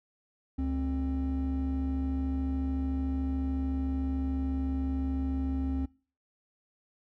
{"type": "tone pair together", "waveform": "triangle", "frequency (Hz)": [70.55, 265.3], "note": ["C#2", "C4"], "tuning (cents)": [31, 24], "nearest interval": "octave + major seventh", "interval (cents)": 2293, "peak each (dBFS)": -28, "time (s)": [0.58, 5.86], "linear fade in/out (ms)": 10, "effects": ["noise-tail reverb RT60 0.4 s tail -24 dB re dry", "tanh soft clip ceiling -22 dBFS"]}